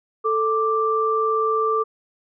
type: tone pair together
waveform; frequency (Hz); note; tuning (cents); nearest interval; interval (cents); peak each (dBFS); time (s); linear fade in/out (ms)
sine; 440.9 / 1176.3; A4 / D6; +4 / +2; octave + perfect fourth; 1698; -21 / -20; 0.24-1.84; 20
effects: none